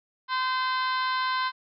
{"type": "harmonic tone", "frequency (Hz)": 515, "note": "C5", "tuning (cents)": -28, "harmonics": [2, 3, 4, 5, 6, 7, 8, 9, 10], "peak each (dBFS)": [-26, -31, -37, -44, -39, -40, -37, -48, -47], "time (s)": [0.28, 1.52], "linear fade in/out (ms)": 50, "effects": []}